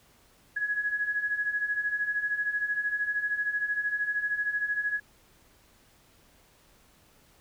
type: beating tone pair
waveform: sine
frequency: 1667 / 1680 Hz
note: G#6 / G#6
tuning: +6 / +19 cents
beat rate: 13 Hz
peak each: -33 / -28 dBFS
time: 0.56-5 s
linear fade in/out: 10 ms
effects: pink hiss -61 dBFS RMS until 7.4 s